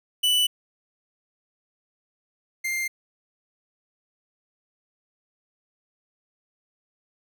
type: tone pair in turn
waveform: 45% pulse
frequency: 2976 / 2104 Hz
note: F#7 / C7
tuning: +9 / +9 cents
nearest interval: tritone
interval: 600 cents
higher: first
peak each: -18 / -25 dBFS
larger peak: first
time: 0.23-0.47 / 2.64-2.88 s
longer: neither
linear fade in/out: 10 ms
effects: none